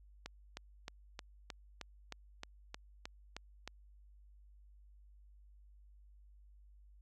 click train, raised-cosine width 0.2 ms, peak -26 dBFS, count 12, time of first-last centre 0.26-3.676 s, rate 3.22 Hz, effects added 50 Hz sine -58 dBFS peak until 7.01 s

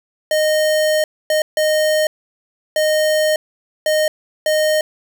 square tone bursts at uneven times, 617 Hz, D#5, 15 cents flat, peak -14 dBFS, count 6, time 0.31-1.04 / 1.3-1.42 / 1.57-2.07 / 2.76-3.36 / 3.86-4.08 / 4.46-4.81 s, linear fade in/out 2 ms, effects none

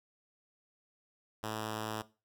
5% pulse tone, 108.9 Hz, A2, 17 cents flat, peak -25 dBFS, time 1.43-2.02 s, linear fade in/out 5 ms, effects noise-tail reverb RT60 0.3 s tail -17 dB re dry

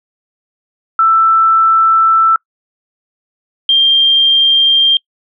sine tone pair in turn, 1327 / 3186 Hz, E6 / G7, +11 / +27 cents, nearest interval octave + minor third, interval 1516 cents, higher second, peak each -6 dBFS, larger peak neither, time 0.99-2.36 / 3.69-4.97 s, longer first, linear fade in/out 2 ms, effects noise-tail reverb RT60 0.1 s tail -26 dB re dry

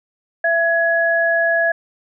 sine tone pair together, 669 / 1678 Hz, E5 / G#6, +25 / +17 cents, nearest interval octave + major third, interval 1592 cents, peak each -17 / -16 dBFS, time 0.44-1.72 s, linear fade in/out 5 ms, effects none

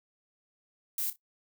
violet noise with echo, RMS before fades -32 dBFS, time 0.98-1.1 s, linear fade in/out 2 ms, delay 30 ms, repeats 2, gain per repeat -13 dB, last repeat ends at 1.16 s, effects noise-tail reverb RT60 0.1 s tail -17 dB re dry

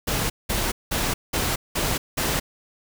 pink noise bursts, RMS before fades -24 dBFS, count 6, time 0.07-2.4 s, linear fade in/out 10 ms, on 230 ms, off 190 ms, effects none

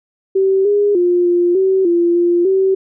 sine tone with pitch steps, 385 / 409.7 / 353.4 / 350.3 / 381.2 / 343.9 / 347.5 / 383 Hz, G4 / G#4 / F4 / F4 / G4 / F4 / F4 / G4, -31 / -24 / +21 / +5 / -48 / -27 / -9 / -40 cents, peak -10 dBFS, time 0.35-2.75 s, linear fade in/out 10 ms, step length 300 ms, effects none

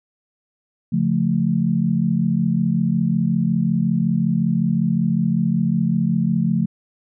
sine chord, Db augmented, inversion none, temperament equal with one note detuned, 140.28 / 174.61 / 220 Hz, Db3 / F3 / A3, +21 / 0 / 0 cents, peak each -23 / -19 / -20 dBFS, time 0.92-6.66 s, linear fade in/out 10 ms, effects none

